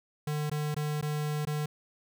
square tone with dropouts, 150 Hz, D3, 37 cents sharp, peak -30 dBFS, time 0.27-1.66 s, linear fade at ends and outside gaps 5 ms, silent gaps 0.498-0.514 / 0.745-0.764 / 1.013-1.025 / 1.452-1.47 s, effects none

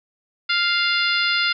harmonic tone, 698.5 Hz, F5, in tune, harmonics 2 / 3 / 4 / 5 / 6 / 7, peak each -22 / -24 / -25 / -26 / -27 / -27 dBFS, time 0.49-1.53 s, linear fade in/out 10 ms, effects none

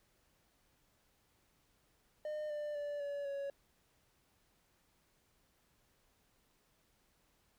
triangle tone with pitch steps, 607 / 594.5 / 582.3 / 570.3 / 558.6 Hz, D#5 / D5 / D5 / C#5 / C#5, -43 / +21 / -15 / +49 / +13 cents, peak -36 dBFS, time 2.25-3.5 s, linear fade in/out 2 ms, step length 250 ms, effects pink hiss -74 dBFS RMS until 7.58 s

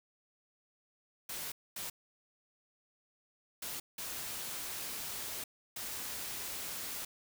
white noise bursts at uneven times, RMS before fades -41 dBFS, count 5, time 1.29-1.52 / 1.76-1.9 / 3.62-3.8 / 3.98-5.44 / 5.76-7.05 s, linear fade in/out 5 ms, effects none

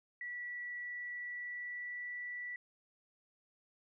sine tone with pitch glide, 1949 to 1960.3 Hz, B6 to B6, -23 to -13 cents, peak -40 dBFS, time 0.21-2.56 s, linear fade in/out 2 ms, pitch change +10 cents, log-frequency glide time 0.83-2.11 s, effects none

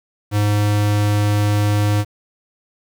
square tone, 103.83 Hz, G#2, in tune, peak -15 dBFS, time 0.31-2.05 s, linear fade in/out 50 ms, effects 7-bit

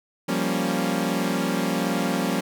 sawtooth chord, G half-diminished seventh, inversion third, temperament equal, 174.61 / 196 / 233.1 / 277.2 Hz, F3 / G3 / Bb3 / Db4, 0 / 0 / 0 / 0 cents, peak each -24 dBFS, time 0.28-2.41 s, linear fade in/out 10 ms, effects none

